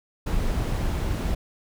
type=noise; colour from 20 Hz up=brown; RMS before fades=-25 dBFS; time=0.26-1.35 s; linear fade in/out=10 ms; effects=none